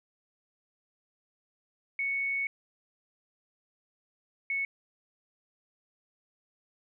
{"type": "tone pair in turn", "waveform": "sine", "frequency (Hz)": [2217, 2208], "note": ["C#7", "C#7"], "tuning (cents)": [0, -7], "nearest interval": "unison", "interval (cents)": 7, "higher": "first", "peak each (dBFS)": -28, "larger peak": "neither", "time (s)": [[1.99, 2.47], [4.5, 4.65]], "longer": "first", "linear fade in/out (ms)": 2, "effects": []}